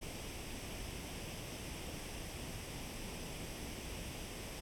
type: noise with comb filter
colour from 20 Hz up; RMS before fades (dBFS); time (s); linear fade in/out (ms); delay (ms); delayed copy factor
pink; -45; 0.01-4.61; 20; 0.36; +0.5
effects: low-pass 12000 Hz 12 dB/octave